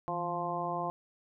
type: harmonic tone with a mistuned harmonic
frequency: 174.61 Hz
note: F3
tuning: in tune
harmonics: 1 / 2 / 3 / 4 / 5 / 6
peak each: -41 / -41 / -41 / -36 / -39 / -37 dBFS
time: 0.08-0.9 s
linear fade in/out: 0 ms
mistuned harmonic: 1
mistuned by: -94 cents
effects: none